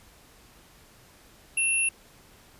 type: tone pair together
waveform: sine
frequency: 2700 / 10744 Hz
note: E7 / E9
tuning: +41 / +32 cents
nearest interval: 2 octaves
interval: 2391 cents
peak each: -24 / -26 dBFS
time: 1.57-1.89 s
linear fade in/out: 5 ms
effects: pink hiss -55 dBFS RMS until 2.59 s + resampled to 32000 Hz